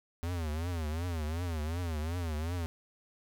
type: tone with vibrato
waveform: square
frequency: 81.9 Hz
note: E2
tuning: 11 cents flat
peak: -33 dBFS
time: 0.23-2.66 s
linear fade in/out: 0 ms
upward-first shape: triangle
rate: 2.7 Hz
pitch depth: 180 cents each way
effects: none